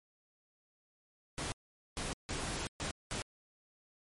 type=noise bursts at uneven times; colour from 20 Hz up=pink; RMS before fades=-38 dBFS; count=5; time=1.38-1.52 / 1.97-2.13 / 2.29-2.67 / 2.8-2.91 / 3.11-3.22 s; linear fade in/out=0 ms; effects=MP3 48 kbps